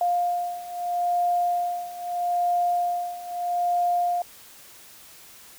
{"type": "beating tone pair", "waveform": "sine", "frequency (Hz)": [704, 704.78], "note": ["F5", "F5"], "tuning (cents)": [14, 16], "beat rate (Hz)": 0.78, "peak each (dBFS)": [-27, -24], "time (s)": [0.01, 4.22], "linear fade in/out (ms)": 2, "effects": ["white hiss -48 dBFS RMS until 5.58 s"]}